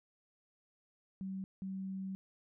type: tone bursts at uneven times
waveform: sine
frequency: 191.3 Hz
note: G3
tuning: 42 cents flat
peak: -38 dBFS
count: 2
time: 1.21-1.44 / 1.62-2.15 s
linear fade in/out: 0 ms
effects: none